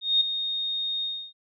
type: tone with ADSR envelope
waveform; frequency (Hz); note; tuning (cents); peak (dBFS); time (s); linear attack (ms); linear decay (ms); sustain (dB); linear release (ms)
sine; 3700; A#7; -14; -16; 0.01-1.33; 200; 5; -10; 300
effects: none